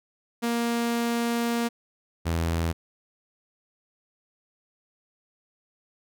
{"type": "tone pair in turn", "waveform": "sawtooth", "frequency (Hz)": [234.8, 83.01], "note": ["A#3", "E2"], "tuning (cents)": [13, 13], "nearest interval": "octave + tritone", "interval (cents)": 1800, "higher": "first", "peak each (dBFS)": -20, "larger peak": "neither", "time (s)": [[0.42, 1.69], [2.25, 2.73]], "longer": "first", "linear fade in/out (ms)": 20, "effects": []}